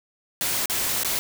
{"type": "noise with dropouts", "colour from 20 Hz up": "white", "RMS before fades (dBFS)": -25, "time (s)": [0.41, 1.19], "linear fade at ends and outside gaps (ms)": 0, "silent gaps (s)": [[0.657, 0.698], [1.034, 1.047]], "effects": []}